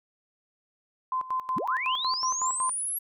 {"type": "tone with tremolo", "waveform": "sine", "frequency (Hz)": 1031, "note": "C6", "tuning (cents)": -26, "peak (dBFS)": -25, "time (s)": [1.12, 2.7], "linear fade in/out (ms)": 2, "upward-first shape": "square", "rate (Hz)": 5.4, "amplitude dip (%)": 80}
{"type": "linear sweep", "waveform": "sine", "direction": "up", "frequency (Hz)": [104, 11500], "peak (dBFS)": -28, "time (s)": [1.56, 2.99], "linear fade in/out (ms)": 10}
{"effects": []}